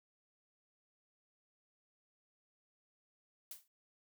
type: noise with exponential decay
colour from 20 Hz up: blue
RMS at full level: -44 dBFS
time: 3.51-3.68 s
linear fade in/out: 2 ms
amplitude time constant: 36 ms
effects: noise-tail reverb RT60 0.1 s tail -26 dB re dry